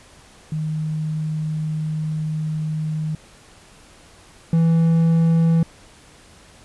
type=tone pair in turn; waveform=sine / triangle; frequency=155.56 / 164.86 Hz; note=D#3 / E3; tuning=0 / 0 cents; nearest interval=minor second; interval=100 cents; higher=second; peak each=-21 / -11 dBFS; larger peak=second; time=0.52-3.15 / 4.53-5.63 s; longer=first; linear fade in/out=2 ms; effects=pink hiss -48 dBFS RMS until 6.64 s + resampled to 24000 Hz